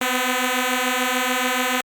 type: beating tone pair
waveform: 5% pulse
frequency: 248.6 / 255.5 Hz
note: B3 / C4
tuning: +12 / -41 cents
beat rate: 6.9 Hz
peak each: -12 / -10 dBFS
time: 0.01-1.81 s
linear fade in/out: 5 ms
effects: Opus 48 kbps